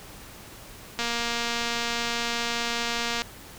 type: click train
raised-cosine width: 0.2 ms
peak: -11 dBFS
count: 525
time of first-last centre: 0.99-3.22 s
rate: 235 Hz
effects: pink hiss -45 dBFS RMS until 3.58 s